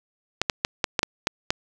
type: clicks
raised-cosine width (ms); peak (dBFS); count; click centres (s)
0.2; -3; 8; 0.416 / 0.498 / 0.649 / 0.842 / 0.992 / 1.031 / 1.271 / 1.505
effects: none